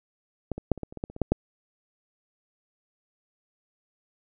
clicks, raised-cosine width 2 ms, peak -15 / -21 / -7 / -25 / -19 / -29 / -24 / -16 / -30 / -25 / -9 / -7 dBFS, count 12, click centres 0.517 / 0.58 / 0.717 / 0.777 / 0.833 / 0.925 / 0.973 / 1.039 / 1.1 / 1.164 / 1.217 / 1.32 s, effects none

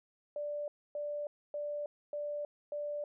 sine tone bursts, 587.3 Hz, D5, in tune, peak -35 dBFS, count 5, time 0.36-3.04 s, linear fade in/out 2 ms, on 320 ms, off 270 ms, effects none

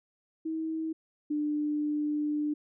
sine tone pair in turn, 320 / 298 Hz, D#4 / D4, +49 / +25 cents, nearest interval minor second, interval 124 cents, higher first, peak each -30 / -27 dBFS, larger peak second, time 0.45-0.93 / 1.3-2.54 s, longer second, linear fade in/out 10 ms, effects none

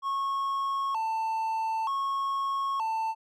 triangle tone with vibrato, 987.8 Hz, B5, in tune, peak -25 dBFS, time 0.02-3.15 s, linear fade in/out 50 ms, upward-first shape square, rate 0.54 Hz, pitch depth 180 cents each way, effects none

